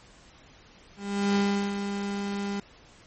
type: tone with ADSR envelope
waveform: 35% pulse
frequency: 200.6 Hz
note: G3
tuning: 40 cents sharp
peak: -19 dBFS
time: 0.96-2.6 s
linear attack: 390 ms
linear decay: 370 ms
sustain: -8 dB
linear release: 4 ms
effects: pink hiss -54 dBFS RMS until 3.06 s + MP3 32 kbps